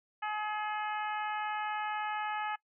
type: harmonic tone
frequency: 424.1 Hz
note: G#4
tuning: 36 cents sharp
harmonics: 2 / 3 / 4 / 5 / 6 / 7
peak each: -35 / -39 / -40 / -46 / -46 / -50 dBFS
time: 0.22-2.56 s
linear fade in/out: 10 ms
effects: noise-tail reverb RT60 0.1 s tail -22 dB re dry